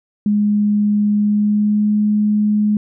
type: tone with pitch glide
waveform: sine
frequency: 207.7 to 210 Hz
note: G#3 to G#3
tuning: 0 to +19 cents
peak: -12 dBFS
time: 0.26-2.77 s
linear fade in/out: 2 ms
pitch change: +19 cents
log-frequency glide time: 1.17-1.92 s
effects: none